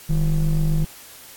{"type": "ring-modulated tone", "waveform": "triangle", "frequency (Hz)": 90, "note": "F#2", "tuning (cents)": -47, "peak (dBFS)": -11, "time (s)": [0.09, 0.85], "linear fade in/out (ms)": 10, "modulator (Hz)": 66.1, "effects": ["white hiss -43 dBFS RMS until 1.36 s", "AAC 64 kbps"]}